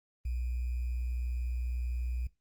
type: tone with sample-and-hold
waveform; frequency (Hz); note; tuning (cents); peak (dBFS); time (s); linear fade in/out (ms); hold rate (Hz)
sine; 60.9; B1; -24; -31; 0.25-2.27; 5; 2450
effects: noise-tail reverb RT60 0.2 s tail -20 dB re dry + Opus 24 kbps